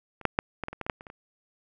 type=clicks; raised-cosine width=0.5 ms; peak=-29 / -7 / -7 / -16 / -18 / -24 / -18 / -21 / -9 / -28 / -29 / -28 dBFS; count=12; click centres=0.213 / 0.253 / 0.389 / 0.637 / 0.684 / 0.73 / 0.813 / 0.865 / 0.898 / 1.009 / 1.068 / 1.101 s; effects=none